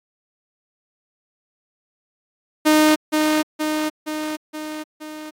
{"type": "tone with echo", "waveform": "sawtooth", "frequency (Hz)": 307.5, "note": "D#4", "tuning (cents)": -20, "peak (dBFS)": -8, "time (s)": [2.65, 2.96], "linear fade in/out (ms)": 20, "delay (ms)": 470, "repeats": 5, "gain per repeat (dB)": -4, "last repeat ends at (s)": 5.31, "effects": ["AAC 64 kbps"]}